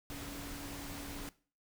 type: tone in noise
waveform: sine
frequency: 283.5 Hz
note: C#4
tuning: 39 cents sharp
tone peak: -47 dBFS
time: 0.1-1.29 s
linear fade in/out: 0 ms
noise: pink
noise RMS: -45 dBFS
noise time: 0.1-1.29 s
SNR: -5 dB
effects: noise-tail reverb RT60 0.4 s tail -19 dB re dry